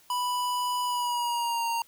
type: tone with pitch glide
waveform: square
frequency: 987.8 to 927 Hz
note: B5 to A#5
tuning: 0 to -10 cents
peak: -27 dBFS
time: 0.1-1.82 s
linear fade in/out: 2 ms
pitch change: -110 cents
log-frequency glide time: 0.84-1.66 s
effects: white hiss -59 dBFS RMS until 1.87 s